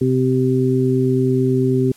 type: harmonic tone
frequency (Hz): 129.2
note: C3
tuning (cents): -21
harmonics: 1 / 2 / 3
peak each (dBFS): -18 / -18 / -18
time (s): 0.01-1.92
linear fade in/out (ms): 5
effects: white hiss -49 dBFS RMS until 1.96 s + low-pass 12000 Hz 12 dB/octave